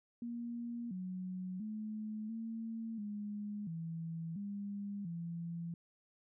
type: tone with pitch steps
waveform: sine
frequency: 236.5 / 184.4 / 215 / 225.8 / 207.2 / 164.5 / 201.9 / 169 Hz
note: A#3 / F#3 / A3 / A3 / G#3 / E3 / G#3 / E3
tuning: +25 / -6 / -40 / +45 / -4 / -3 / -49 / +43 cents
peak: -39 dBFS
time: 0.22-5.74 s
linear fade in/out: 2 ms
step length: 690 ms
effects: none